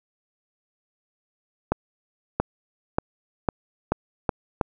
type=accelerating click train; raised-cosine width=1 ms; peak=-6 dBFS; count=7; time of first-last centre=1.72-4.612 s; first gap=680 ms; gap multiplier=0.86; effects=none

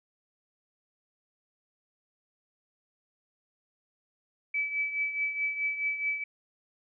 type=tone with tremolo; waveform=sine; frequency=2300 Hz; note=D7; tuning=37 cents flat; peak=-25 dBFS; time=4.54-6.24 s; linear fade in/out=5 ms; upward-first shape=triangle; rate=4.7 Hz; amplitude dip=70%; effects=none

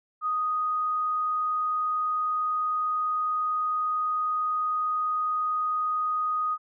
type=tone; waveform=sine; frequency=1244.5 Hz; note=D#6; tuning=in tune; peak=-24 dBFS; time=0.21-6.58 s; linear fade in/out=50 ms; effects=none

